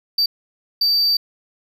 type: tone bursts at uneven times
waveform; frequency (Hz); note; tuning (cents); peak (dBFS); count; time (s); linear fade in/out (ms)
triangle; 4638; D8; -22; -13; 2; 0.18-0.26 / 0.81-1.17; 5
effects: none